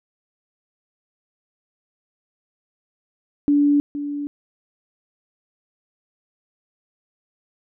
sine tone with echo, 289 Hz, D4, 28 cents flat, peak -13 dBFS, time 3.48-3.8 s, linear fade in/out 0 ms, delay 470 ms, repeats 1, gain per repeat -11 dB, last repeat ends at 4.27 s, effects none

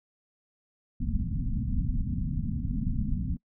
pink low-pass noise, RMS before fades -29 dBFS, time 1-3.37 s, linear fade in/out 10 ms, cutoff 260 Hz, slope 96 dB/octave, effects noise-tail reverb RT60 0.1 s tail -24 dB re dry

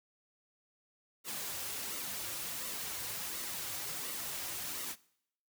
white noise with flanger, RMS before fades -40 dBFS, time 1.24-4.96 s, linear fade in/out 50 ms, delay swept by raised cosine 1.2 to 4.7 ms, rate 1.4 Hz, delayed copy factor -0.5, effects noise-tail reverb RT60 0.7 s tail -21 dB re dry

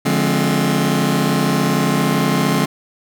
sawtooth chord, D half-diminished seventh, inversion none, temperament just, 146.83 / 176.2 / 211.4 / 264.3 Hz, D3 / F3 / Ab3 / C4, 0 / +16 / +31 / +18 cents, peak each -16 dBFS, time 0.05-2.66 s, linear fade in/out 10 ms, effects none

